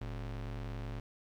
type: ring-modulated tone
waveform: square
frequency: 79.5 Hz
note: D#2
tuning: 38 cents sharp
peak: -36 dBFS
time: 0.01-1 s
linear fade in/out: 5 ms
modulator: 34.2 Hz
effects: low-pass 4000 Hz 12 dB/octave + 11-bit